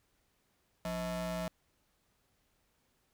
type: ring-modulated tone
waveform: 40% pulse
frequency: 231.5 Hz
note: A#3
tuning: 12 cents flat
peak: -31 dBFS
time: 0.85-1.48 s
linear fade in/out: 2 ms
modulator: 408 Hz
effects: pink hiss -75 dBFS RMS until 3.13 s